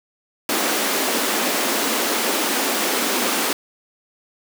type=high-pass noise; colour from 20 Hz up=pink; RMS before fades=-21 dBFS; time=0.49-3.53 s; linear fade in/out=2 ms; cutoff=220 Hz; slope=48 dB/octave; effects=none